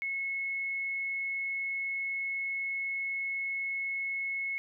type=tone; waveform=sine; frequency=2186 Hz; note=C#7; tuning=25 cents flat; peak=-31 dBFS; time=0.02-4.58 s; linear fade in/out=0 ms; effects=none